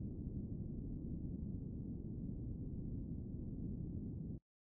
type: low-pass noise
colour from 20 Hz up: white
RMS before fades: -45 dBFS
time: 0-4.38 s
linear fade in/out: 5 ms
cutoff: 250 Hz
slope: 24 dB/octave
effects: noise-tail reverb RT60 0.1 s tail -24 dB re dry